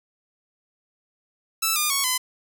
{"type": "tone with pitch steps", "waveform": "5% pulse", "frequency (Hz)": [1318.5, 1209.1, 1108.7, 1016.7], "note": ["E6", "D#6", "C#6", "B5"], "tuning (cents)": [0, -50, 0, 50], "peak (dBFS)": -9, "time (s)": [1.62, 2.18], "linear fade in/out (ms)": 10, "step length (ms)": 140, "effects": []}